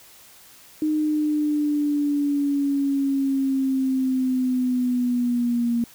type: linear sweep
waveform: sine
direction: down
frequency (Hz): 308.3 to 234.4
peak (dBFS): -19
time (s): 0.82-5.84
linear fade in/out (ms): 2
effects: white hiss -49 dBFS RMS until 5.94 s